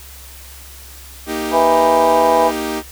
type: chord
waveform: sawtooth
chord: Eb major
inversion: second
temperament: equal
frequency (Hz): 233.1 / 311.1 / 392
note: Bb3 / Eb4 / G4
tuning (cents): 0 / 0 / 0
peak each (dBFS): -23 / -19 / -20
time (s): 1.26-2.83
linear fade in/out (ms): 50
type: harmonic tone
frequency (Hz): 164.81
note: E3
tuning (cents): 0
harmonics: 3 / 4 / 5 / 6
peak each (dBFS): -16 / -16 / -16 / -16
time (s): 1.51-2.52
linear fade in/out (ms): 50
effects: added 66 Hz sine -38 dBFS peak until 2.91 s + white hiss -39 dBFS RMS until 2.91 s